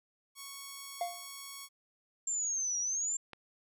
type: tone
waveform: 5% pulse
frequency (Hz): 1108.7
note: C#6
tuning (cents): 0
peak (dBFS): -32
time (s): 0.35-1.69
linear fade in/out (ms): 50
type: tone with exponential decay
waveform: triangle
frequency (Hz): 698.5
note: F5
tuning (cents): 0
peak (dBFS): -27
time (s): 1.01-1.28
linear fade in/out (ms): 2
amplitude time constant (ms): 58
type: exponential two-way sweep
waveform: sine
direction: down then up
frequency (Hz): 7400 to 5700 to 7400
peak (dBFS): -31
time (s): 2.27-3.17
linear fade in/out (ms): 5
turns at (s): 2.79
type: click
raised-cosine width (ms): 0.3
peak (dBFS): -29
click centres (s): 3.333
effects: none